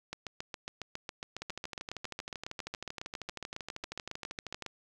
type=two click trains; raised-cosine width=0.2 ms; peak=-21 / -22 dBFS; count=34 / 42; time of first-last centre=0.13-4.663 / 1.42-4.623 s; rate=7.28 / 12.8 Hz; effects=none